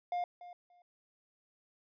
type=tone with echo; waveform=triangle; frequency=708 Hz; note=F5; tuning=23 cents sharp; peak=-30 dBFS; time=0.12-0.24 s; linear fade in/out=2 ms; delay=290 ms; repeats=2; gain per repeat=-15 dB; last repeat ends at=0.82 s; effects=resampled to 11025 Hz